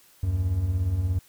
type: beating tone pair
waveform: triangle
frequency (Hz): 75.6 / 92.6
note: D#2 / F#2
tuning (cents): -49 / +2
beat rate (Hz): 17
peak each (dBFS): -28 / -21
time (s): 0.23-1.19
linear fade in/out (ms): 5
effects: white hiss -57 dBFS RMS until 1.28 s

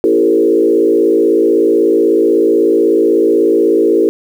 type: tone with frequency modulation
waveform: sine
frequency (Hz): 393.2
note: G4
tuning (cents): +5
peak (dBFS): -7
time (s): 0.04-4.09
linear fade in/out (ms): 0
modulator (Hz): 56.2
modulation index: 1.5
effects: 7-bit

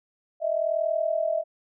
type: tone pair together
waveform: sine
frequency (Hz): 622.3 / 663.1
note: D#5 / E5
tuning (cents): 0 / +10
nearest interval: minor second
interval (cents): 110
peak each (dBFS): -26 / -25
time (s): 0.4-1.44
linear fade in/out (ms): 50
effects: none

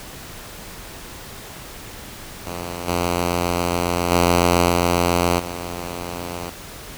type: tone with level steps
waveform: 5% pulse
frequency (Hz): 87.31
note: F2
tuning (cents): 0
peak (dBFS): -17 / -8 / -3 / -5 / -17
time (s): 2.46-6.5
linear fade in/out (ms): 10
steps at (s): 2.87 / 4.1 / 4.68 / 5.38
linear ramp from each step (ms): 20
effects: pink hiss -37 dBFS RMS until 6.97 s

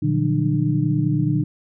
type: tone cluster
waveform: sine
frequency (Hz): 119.9 / 149.5 / 174.2 / 187.6 / 301.4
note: A#2 / D3 / F3 / F#3 / D4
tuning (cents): +49 / +31 / -4 / +24 / +45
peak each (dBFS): -23 / -20 / -28 / -28 / -23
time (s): 0.02-1.44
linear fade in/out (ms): 10
effects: none

